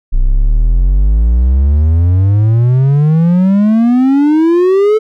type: exponential sweep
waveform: triangle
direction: up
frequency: 30.04 to 440.2 Hz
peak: -4 dBFS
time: 0.12-4.99 s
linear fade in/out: 20 ms
effects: none